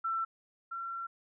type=tone pair in turn; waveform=sine; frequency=1340 / 1360.3 Hz; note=E6 / F6; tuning=+28 / -46 cents; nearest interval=unison; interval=26 cents; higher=second; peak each=-30 / -36 dBFS; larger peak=first; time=0.04-0.25 / 0.71-1.07 s; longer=second; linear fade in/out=10 ms; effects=none